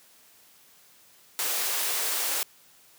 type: high-pass noise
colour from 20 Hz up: white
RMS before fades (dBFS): -28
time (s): 1.39-2.43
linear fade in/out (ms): 0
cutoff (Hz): 360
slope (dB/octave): 24
effects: white hiss -57 dBFS RMS until 2.98 s + high-pass 100 Hz 12 dB/octave